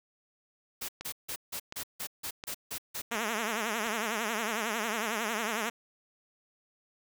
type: noise bursts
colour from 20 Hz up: white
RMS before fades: -37 dBFS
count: 10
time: 0.81-3.02 s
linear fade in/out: 10 ms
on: 77 ms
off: 160 ms
type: click train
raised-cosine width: 0.2 ms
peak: -22 dBFS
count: 5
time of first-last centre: 1.01-3.867 s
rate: 1.4 Hz
type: tone with vibrato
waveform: 5% pulse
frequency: 221.4 Hz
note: A3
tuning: 11 cents sharp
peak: -19 dBFS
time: 3.11-5.7 s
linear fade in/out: 10 ms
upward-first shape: triangle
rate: 11 Hz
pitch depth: 150 cents each way
effects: none